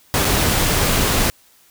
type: noise with dropouts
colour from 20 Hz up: pink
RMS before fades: -17 dBFS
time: 0.14-1.3 s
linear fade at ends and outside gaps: 0 ms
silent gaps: 0.247-0.251 s
effects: white hiss -53 dBFS RMS until 1.7 s